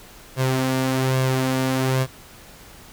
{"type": "tone with flanger", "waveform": "sawtooth", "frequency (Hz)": 130.81, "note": "C3", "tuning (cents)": 0, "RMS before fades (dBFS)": -21, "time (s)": [0.36, 2.07], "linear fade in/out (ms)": 50, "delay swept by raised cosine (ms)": [1.8, 4.3], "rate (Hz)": 1.2, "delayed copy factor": 0.5, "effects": ["pink hiss -45 dBFS RMS until 2.92 s"]}